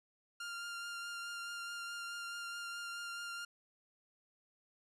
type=tone with vibrato; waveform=sawtooth; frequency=1396.9 Hz; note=F6; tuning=in tune; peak=-38 dBFS; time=0.4-3.45 s; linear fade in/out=5 ms; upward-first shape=triangle; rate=4.7 Hz; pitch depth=15 cents each way; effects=low-pass 10000 Hz 12 dB/octave